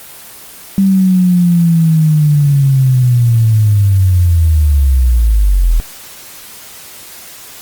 sine linear sweep, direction down, 196 to 38.89 Hz, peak -6 dBFS, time 0.78-5.8 s, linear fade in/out 0 ms, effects white hiss -33 dBFS RMS until 7.61 s + Opus 24 kbps

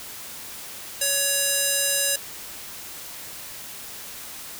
square tone with band-pass filter, 560 Hz, C#5, 18 cents sharp, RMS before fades -23 dBFS, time 1.01-2.16 s, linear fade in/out 5 ms, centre 9500 Hz, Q 1.1, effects white hiss -38 dBFS RMS until 4.59 s

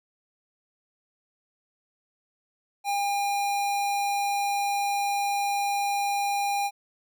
square tone, 806 Hz, G5, 48 cents sharp, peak -25 dBFS, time 2.84-6.71 s, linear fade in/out 50 ms, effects none

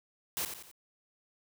white noise with echo, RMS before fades -34 dBFS, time 0.37-0.45 s, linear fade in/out 0 ms, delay 88 ms, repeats 3, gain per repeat -7 dB, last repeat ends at 0.714 s, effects none

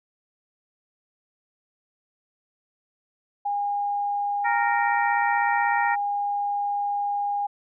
sine tone, 814 Hz, G#5, 35 cents flat, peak -23 dBFS, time 3.45-7.47 s, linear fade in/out 10 ms
harmonic tone, 465.1 Hz, A#4, 4 cents flat, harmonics 2 / 3 / 4 / 5, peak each -25 / -30 / -26 / -34 dBFS, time 4.44-5.96 s, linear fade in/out 20 ms
effects none

